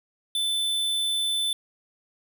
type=tone; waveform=square; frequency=3520 Hz; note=A7; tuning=in tune; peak=-24 dBFS; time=0.35-1.53 s; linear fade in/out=2 ms; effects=none